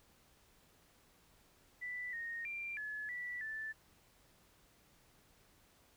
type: tone with pitch steps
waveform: sine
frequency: 1979 / 1856 / 2373 / 1710 / 1959 / 1758 Hz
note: B6 / A#6 / D7 / A6 / B6 / A6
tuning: +3 / -8 / +17 / -50 / -15 / -2 cents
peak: -40 dBFS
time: 1.81-3.73 s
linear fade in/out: 20 ms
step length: 320 ms
effects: pink hiss -68 dBFS RMS until 5.96 s